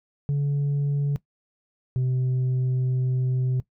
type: tone pair in turn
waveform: sine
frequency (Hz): 142.6 / 128.06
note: C#3 / C3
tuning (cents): +49 / -37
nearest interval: major second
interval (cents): 186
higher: first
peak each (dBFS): -18 / -18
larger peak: neither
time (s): 0.29-1.16 / 1.96-3.6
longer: second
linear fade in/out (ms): 0
effects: noise-tail reverb RT60 0.1 s tail -19 dB re dry + tanh soft clip ceiling -20 dBFS